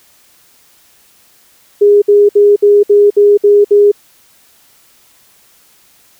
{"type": "tone bursts", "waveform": "sine", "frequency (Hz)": 410, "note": "G#4", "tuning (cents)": -22, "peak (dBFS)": -3, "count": 8, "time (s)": [1.81, 3.917], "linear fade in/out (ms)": 10, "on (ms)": 210, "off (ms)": 61, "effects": ["white hiss -48 dBFS RMS until 6.19 s"]}